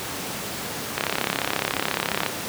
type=click train; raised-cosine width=0.3 ms; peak=-5 dBFS; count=45; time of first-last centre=0.98-2.263 s; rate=34.3 Hz; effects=pink hiss -30 dBFS RMS until 2.48 s + high-pass 150 Hz 12 dB/octave